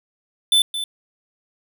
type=tone with echo; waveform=square; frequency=3520 Hz; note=A7; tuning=in tune; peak=-13 dBFS; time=0.52-0.62 s; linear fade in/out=2 ms; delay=220 ms; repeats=1; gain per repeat=-11 dB; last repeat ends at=0.84 s; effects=none